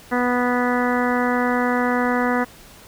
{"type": "harmonic tone", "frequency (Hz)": 246.3, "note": "B3", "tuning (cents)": -5, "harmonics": [1, 2, 3, 4, 5, 6, 7, 8], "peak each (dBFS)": [-21, -24, -26, -27, -28, -29, -29, -30], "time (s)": [0.11, 2.45], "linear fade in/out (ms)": 20, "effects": ["pink hiss -45 dBFS RMS until 2.87 s"]}